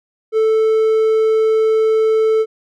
triangle tone, 440 Hz, A4, in tune, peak -9 dBFS, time 0.32-2.46 s, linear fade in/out 50 ms, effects none

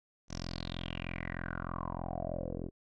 10% pulse tone with low-pass filter sweep, 43.23 Hz, F1, 17 cents flat, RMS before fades -39 dBFS, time 0.28-2.71 s, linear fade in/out 50 ms, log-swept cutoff 6100 to 390 Hz, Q 7, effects none

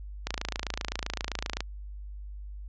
click train, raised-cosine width 0.2 ms, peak -13 dBFS, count 38, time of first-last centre 0.27-1.606 s, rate 27.7 Hz, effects added 50 Hz sine -38 dBFS peak until 2.68 s + resampled to 16000 Hz

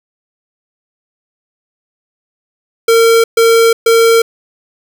square tone bursts, 457.5 Hz, A#4, 32 cents flat, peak -6 dBFS, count 3, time 2.88-4.22 s, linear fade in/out 5 ms, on 360 ms, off 130 ms, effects none

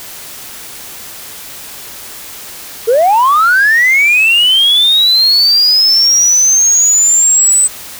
sine linear sweep, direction up, 428.3 to 8110 Hz, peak -4 dBFS, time 2.87-7.68 s, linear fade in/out 20 ms, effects tanh soft clip ceiling -3 dBFS + white hiss -29 dBFS RMS until 7.99 s

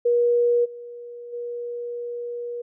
sine tone with level steps, 479 Hz, A#4, 47 cents sharp, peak -16 / -35 / -28 dBFS, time 0.05-2.62 s, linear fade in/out 10 ms, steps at 0.64 / 1.32 s, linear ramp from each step 20 ms, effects none

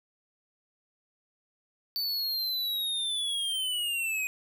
square linear sweep, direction down, 4550 to 2489 Hz, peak -29 dBFS, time 1.96-4.27 s, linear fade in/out 0 ms, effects none

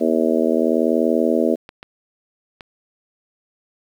harmonic tone, 80.6 Hz, E2, 38 cents flat, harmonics 3 / 4 / 5 / 6 / 7 / 8, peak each -20 / -21 / -22 / -23 / -23 / -24 dBFS, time 0-1.56 s, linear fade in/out 20 ms
clicks, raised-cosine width 0.3 ms, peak -20 dBFS, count 3, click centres 1.691 / 1.829 / 2.608 s
effects 8-bit

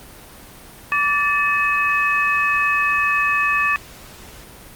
sine tone cluster, 1155 / 1763 / 2554 Hz, D6 / A6 / D#7, -29 / +3 / +45 cents, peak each -20 dBFS, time 0.92-3.76 s, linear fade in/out 0 ms, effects pink hiss -41 dBFS RMS until 4.75 s + Opus 32 kbps

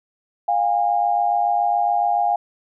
sine tone pair together, 705 / 812.1 Hz, F5 / G#5, +16 / -39 cents, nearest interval major second, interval 245 cents, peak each -19 dBFS, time 0.48-2.36 s, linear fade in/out 5 ms, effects none

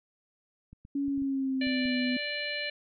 clicks, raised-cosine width 5 ms, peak -36 dBFS, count 7, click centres 0.73 / 0.851 / 1.081 / 1.178 / 1.221 / 1.67 / 1.855 s
sine tone with pitch glide, 280.3 to 251.2 Hz, C#4 to B3, +19 to +30 cents, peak -27 dBFS, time 0.95-2.17 s, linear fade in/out 5 ms, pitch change -189 cents, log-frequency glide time 1.06-1.95 s
harmonic tone, 587 Hz, D5, 1 cent flat, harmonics 1 / 3 / 4 / 5 / 6 / 7, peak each -39 / -37 / -36 / -39 / -50 / -38 dBFS, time 1.61-2.7 s, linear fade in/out 5 ms
effects none

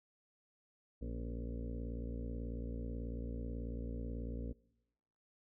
harmonic tone with a mistuned harmonic, 58.27 Hz, A#1, in tune, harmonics 1 / 2 / 3 / 4 / 5 / 6 / 7 / 8 / 9 / 10, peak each -41 / -48 / -54 / -48 / -50 / -62 / -57 / -53 / -57 / -63 dBFS, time 1.01-4.53 s, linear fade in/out 10 ms, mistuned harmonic 5, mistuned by -52 cents, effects noise-tail reverb RT60 1.0 s tail -24 dB re dry

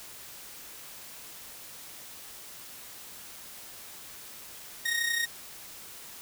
sawtooth tone with amplitude modulation, 1864.7 Hz, A#6, in tune, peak -21 dBFS, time 4.85-5.26 s, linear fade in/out 10 ms, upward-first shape sine, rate 31.6 Hz, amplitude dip 55%, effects white hiss -46 dBFS RMS until 6.21 s

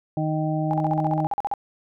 harmonic tone, 155.56 Hz, D#3, in tune, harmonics 1 / 2 / 4 / 5, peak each -24 / -27 / -30 / -31 dBFS, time 0.17-1.27 s, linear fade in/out 2 ms
sine tone bursts, 811 Hz, G#5, 41 cents flat, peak -21 dBFS, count 13, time 0.71-1.538 s, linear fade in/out 0 ms, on 24 ms, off 43 ms
effects none

